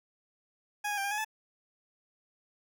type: tone with pitch steps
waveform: 20% pulse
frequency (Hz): 829 / 824 / 790 / 805 / 840 / 868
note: G#5 / G#5 / G5 / G5 / G#5 / A5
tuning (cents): -3 / -14 / +13 / +46 / +19 / -24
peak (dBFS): -26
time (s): 0.84-1.248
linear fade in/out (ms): 10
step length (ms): 68
effects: none

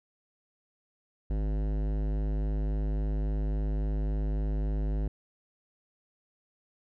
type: tone with hard clipping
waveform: sine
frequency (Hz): 51.8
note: G#1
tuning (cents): -4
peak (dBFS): -29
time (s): 1.3-5.08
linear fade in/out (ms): 5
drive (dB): 17
effects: none

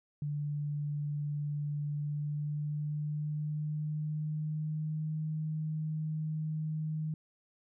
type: tone with pitch glide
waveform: sine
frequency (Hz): 146.83 to 155.56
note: D3 to D#3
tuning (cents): 0 to 0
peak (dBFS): -32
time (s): 0.22-7.14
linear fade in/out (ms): 2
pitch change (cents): +100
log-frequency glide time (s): 1.9-5.18
effects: none

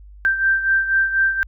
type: beating tone pair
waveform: sine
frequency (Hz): 1568 / 1572.1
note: G6 / G6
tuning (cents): 0 / +5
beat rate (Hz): 4.1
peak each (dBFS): -16 / -22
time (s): 0.25-1.43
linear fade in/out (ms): 0
effects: added 50 Hz sine -39 dBFS peak until 1.47 s

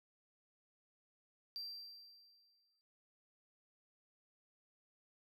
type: tone with exponential decay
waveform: triangle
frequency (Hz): 4709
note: D8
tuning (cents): +4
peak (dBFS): -40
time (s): 1.56-2.81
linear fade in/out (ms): 0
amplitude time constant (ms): 270
effects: noise-tail reverb RT60 0.6 s tail -20 dB re dry

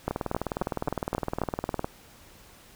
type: two click trains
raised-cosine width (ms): 1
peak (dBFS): -14 / -12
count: 35 / 6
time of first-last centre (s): 0.11-1.845 / 0.08-1.417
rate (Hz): 19.6 / 3.74
effects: pink hiss -53 dBFS RMS until 2.75 s

